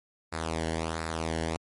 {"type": "tone with flanger", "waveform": "sawtooth", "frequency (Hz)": 81.1, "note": "E2", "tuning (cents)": -28, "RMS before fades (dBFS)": -32, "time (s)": [0.32, 1.57], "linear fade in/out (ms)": 10, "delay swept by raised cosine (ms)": [0.32, 0.82], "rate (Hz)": 1.4, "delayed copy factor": -0.75, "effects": ["MP3 48 kbps"]}